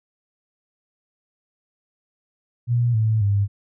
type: tone with pitch steps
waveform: sine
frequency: 119.9 / 109.95 / 100.82 Hz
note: A#2 / A2 / G2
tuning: +49 / -1 / +49 cents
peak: -16 dBFS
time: 2.67-3.48 s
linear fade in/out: 50 ms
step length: 270 ms
effects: none